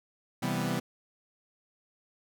sawtooth chord, C major seventh, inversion none, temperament equal, 130.81 / 164.81 / 196 / 246.9 Hz, C3 / E3 / G3 / B3, 0 / 0 / 0 / 0 cents, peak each -31 / -30 / -30 / -30 dBFS, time 0.42-0.8 s, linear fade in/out 10 ms, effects none

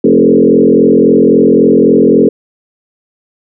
sine tone with frequency modulation, 340.7 Hz, F4, 43 cents flat, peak -3 dBFS, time 0.04-2.29 s, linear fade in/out 5 ms, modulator 43.7 Hz, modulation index 3.1, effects none

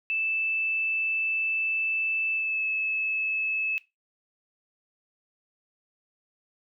sine tone with pitch glide, 2637 to 2602 Hz, E7 to E7, 0 to -23 cents, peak -25 dBFS, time 0.1-3.78 s, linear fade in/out 0 ms, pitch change -23 cents, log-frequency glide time 2.33-2.64 s, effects noise-tail reverb RT60 0.2 s tail -17 dB re dry

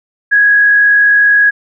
sine tone with frequency modulation, 1661.2 Hz, G#6, in tune, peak -5 dBFS, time 0.31-1.51 s, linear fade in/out 20 ms, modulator 54.9 Hz, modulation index 0.37, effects none

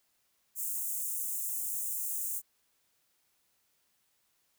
white high-pass noise, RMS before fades -35 dBFS, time 0.55-2.42 s, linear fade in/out 50 ms, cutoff 6900 Hz, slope 48 dB/octave, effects white hiss -74 dBFS RMS until 4.58 s

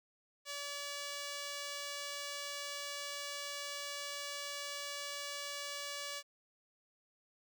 5% pulse tone, 573 Hz, D5, 43 cents flat, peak -29 dBFS, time 0.45-6.23 s, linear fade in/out 50 ms, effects none

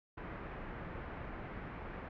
pink low-pass noise, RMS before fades -45 dBFS, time 0.17-2.09 s, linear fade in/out 10 ms, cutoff 2100 Hz, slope 24 dB/octave, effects none

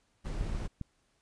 brown noise, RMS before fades -35 dBFS, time 0.24-0.68 s, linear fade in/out 20 ms
clicks, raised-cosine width 5 ms, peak -25 dBFS, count 3, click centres 0.411 / 0.549 / 0.813 s
effects pink hiss -73 dBFS RMS until 1.21 s + resampled to 22050 Hz

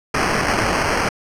violet noise with sample-and-hold, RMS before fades -19 dBFS, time 0.14-1.09 s, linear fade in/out 5 ms, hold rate 3675 Hz, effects low-pass 8000 Hz 12 dB/octave

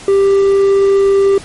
triangle tone, 394 Hz, G4, 9 cents sharp, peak -5 dBFS, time 0.08-1.38 s, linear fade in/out 2 ms, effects pink hiss -33 dBFS RMS until 1.44 s + MP3 48 kbps

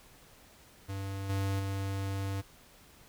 square tone with level steps, 97.7 Hz, G2, 5 cents flat, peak -36 / -30 / -33 dBFS, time 0.88-2.42 s, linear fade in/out 20 ms, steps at 1.29 / 1.59 s, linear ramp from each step 10 ms, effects pink hiss -58 dBFS RMS until 3.08 s

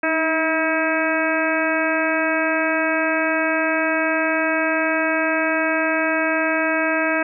harmonic tone with a mistuned harmonic, 321.3 Hz, E4, 44 cents flat, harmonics 1 / 2 / 3 / 4 / 5 / 6 / 7 / 8, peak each -24 / -23 / -29 / -28 / -23 / -30 / -28 / -28 dBFS, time 0.03-7.23 s, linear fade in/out 5 ms, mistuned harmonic 1, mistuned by -45 cents, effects none

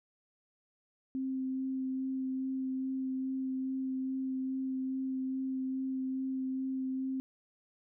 sine tone with vibrato, 262.8 Hz, C4, 8 cents sharp, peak -32 dBFS, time 1.15-7.2 s, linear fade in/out 0 ms, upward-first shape sine, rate 2.4 Hz, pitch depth 10 cents each way, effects none

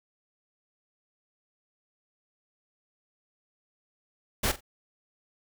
pink noise with echo, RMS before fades -26 dBFS, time 4.43-4.52 s, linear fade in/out 10 ms, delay 44 ms, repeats 2, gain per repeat -14 dB, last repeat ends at 4.608 s, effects none

